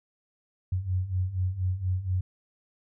sine beating tone pair, 89.7 / 93.9 Hz, F2 / F#2, +47 / +26 cents, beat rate 4.2 Hz, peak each -31 / -27 dBFS, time 0.72-2.21 s, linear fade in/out 5 ms, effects none

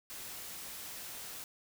white noise, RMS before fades -45 dBFS, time 0.1-1.44 s, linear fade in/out 0 ms, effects none

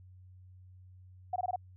sine tone bursts, 730 Hz, F#5, 24 cents flat, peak -29 dBFS, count 5, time 1.33-1.56 s, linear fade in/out 5 ms, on 30 ms, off 20 ms, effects added 92 Hz sine -52 dBFS peak until 1.76 s

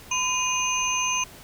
sine tone cluster, 1013 / 2477 / 2841 / 6200 Hz, B5 / D#7 / F7 / G8, +44 / -8 / +29 / -20 cents, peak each -28 / -28 / -31 / -26 dBFS, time 0.11-1.24 s, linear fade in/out 5 ms, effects pink hiss -46 dBFS RMS until 1.43 s

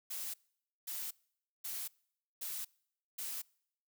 blue noise bursts, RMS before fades -41 dBFS, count 5, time 0.1-3.42 s, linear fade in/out 10 ms, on 240 ms, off 530 ms, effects noise-tail reverb RT60 0.7 s tail -26 dB re dry

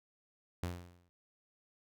sawtooth tone with exponential decay, 88 Hz, F2, 14 cents sharp, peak -30 dBFS, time 0.63-1.09 s, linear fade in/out 0 ms, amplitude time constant 100 ms, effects none

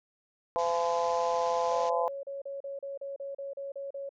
harmonic tone, 170 Hz, F3, 46 cents flat, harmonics 3 / 4 / 5 / 6, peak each -30 / -31 / -32 / -33 dBFS, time 0.56-2.08 s, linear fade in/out 0 ms
white low-pass noise, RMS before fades -47 dBFS, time 0.58-1.9 s, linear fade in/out 10 ms, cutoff 6800 Hz, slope 96 dB/octave
sine tone bursts, 554.4 Hz, C#5, in tune, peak -35 dBFS, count 13, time 1.71-4.092 s, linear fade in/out 5 ms, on 150 ms, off 36 ms
effects none

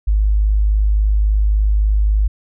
sine tone, 51.8 Hz, G#1, 4 cents flat, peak -11 dBFS, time 0.07-2.28 s, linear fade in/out 10 ms, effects none

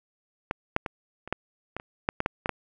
clicks, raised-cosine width 0.5 ms, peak -12 / -7 / -16 / -25 / -10 / -17 / -26 / -8 / -11 / -9 / -12 / -11 dBFS, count 12, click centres 0.511 / 0.764 / 0.862 / 1.276 / 1.326 / 1.766 / 1.799 / 2.089 / 2.204 / 2.261 / 2.459 / 2.493 s, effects none

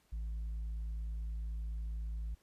triangle tone with tanh clipping, 54.8 Hz, A1, 6 cents flat, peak -37 dBFS, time 0.12-2.35 s, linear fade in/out 10 ms, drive 7 dB, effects pink hiss -72 dBFS RMS until 2.42 s + resampled to 32000 Hz

